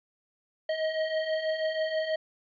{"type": "beating tone pair", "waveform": "square", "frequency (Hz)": [627, 633.2], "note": ["D#5", "D#5"], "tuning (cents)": [13, 30], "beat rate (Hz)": 6.2, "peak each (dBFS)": [-35, -29], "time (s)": [0.69, 2.16], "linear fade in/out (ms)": 5, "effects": ["resampled to 11025 Hz", "11-bit"]}